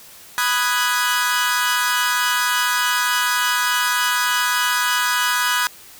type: chord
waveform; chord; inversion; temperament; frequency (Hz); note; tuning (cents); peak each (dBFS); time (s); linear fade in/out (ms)
sawtooth; G# minor seventh; first; equal; 987.8 / 1244.5 / 1480 / 1661.2; B5 / D#6 / F#6 / G#6; 0 / 0 / 0 / 0; -19 / -20 / -19 / -19; 0.38-5.67; 0
effects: white hiss -43 dBFS RMS until 5.99 s